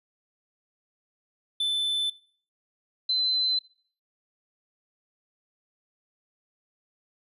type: tone pair in turn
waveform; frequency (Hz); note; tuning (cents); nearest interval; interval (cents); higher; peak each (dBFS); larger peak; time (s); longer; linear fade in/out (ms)
triangle / sine; 3520 / 4053; A7 / B7; 0 / +44; major second; 244; second; -22; neither; 1.6-2.1 / 3.09-3.59; neither; 5
effects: noise-tail reverb RT60 0.5 s tail -22 dB re dry + resampled to 32000 Hz